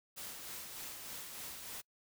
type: noise with tremolo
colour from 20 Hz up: white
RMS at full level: -45 dBFS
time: 0.16-1.82 s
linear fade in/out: 20 ms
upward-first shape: sine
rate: 3.3 Hz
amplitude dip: 35%
effects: noise-tail reverb RT60 0.1 s tail -26 dB re dry